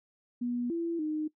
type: tone with pitch steps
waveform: sine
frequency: 242.7 / 336.2 / 307.6 Hz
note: B3 / E4 / D#4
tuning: -30 / +34 / -20 cents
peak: -29 dBFS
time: 0.41-1.28 s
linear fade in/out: 10 ms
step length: 290 ms
effects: noise-tail reverb RT60 0.1 s tail -19 dB re dry